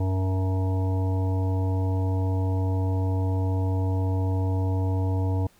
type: harmonic tone with a mistuned harmonic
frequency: 94.4 Hz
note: F#2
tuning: 35 cents sharp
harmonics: 1 / 3 / 5 / 7 / 9 / 10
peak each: -22 / -32 / -36 / -39 / -41 / -42 dBFS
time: 0-5.47 s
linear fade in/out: 5 ms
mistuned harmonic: 5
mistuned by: -17 cents
effects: pink hiss -59 dBFS RMS until 5.59 s